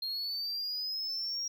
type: linear sweep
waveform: triangle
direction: up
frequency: 4205 to 5640 Hz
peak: -32 dBFS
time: 0.02-1.48 s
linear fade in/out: 5 ms
effects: none